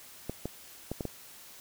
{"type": "clicks", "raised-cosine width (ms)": 2, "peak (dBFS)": -20, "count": 5, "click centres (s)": [0.296, 0.456, 0.916, 1.008, 1.053], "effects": ["white hiss -51 dBFS RMS until 1.6 s"]}